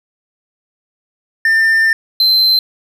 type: tone pair in turn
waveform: triangle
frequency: 1796 / 4095 Hz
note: A6 / C8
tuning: +35 / -38 cents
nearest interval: octave + major second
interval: 1427 cents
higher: second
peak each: -7 dBFS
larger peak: neither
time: 1.45-1.93 / 2.2-2.59 s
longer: first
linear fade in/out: 2 ms
effects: none